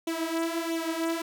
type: tone with flanger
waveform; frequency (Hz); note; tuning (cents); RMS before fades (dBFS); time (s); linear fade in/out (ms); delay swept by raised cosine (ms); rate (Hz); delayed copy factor
sawtooth; 329.6; E4; 0; -30; 0.07-1.22; 5; 0.3 to 6.2; 1.5; +0.7
effects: none